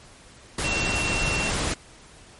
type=tone in noise; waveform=sine; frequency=2726 Hz; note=F7; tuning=43 cents flat; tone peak=-26 dBFS; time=0.64-1.5 s; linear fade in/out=5 ms; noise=pink; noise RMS=-26 dBFS; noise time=0.58-1.74 s; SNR=-3 dB; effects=pink hiss -49 dBFS RMS until 2.39 s + MP3 48 kbps